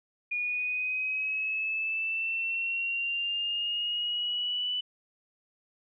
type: linear sweep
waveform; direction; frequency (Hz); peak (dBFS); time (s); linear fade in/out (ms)
sine; up; 2438 to 2984; -28; 0.31-4.81; 10
effects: none